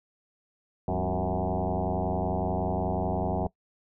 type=tone with frequency modulation; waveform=sine; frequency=285.6 Hz; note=D4; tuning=48 cents flat; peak=-25 dBFS; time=0.88-3.47 s; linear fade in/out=2 ms; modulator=91 Hz; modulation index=5.9; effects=noise-tail reverb RT60 0.1 s tail -21 dB re dry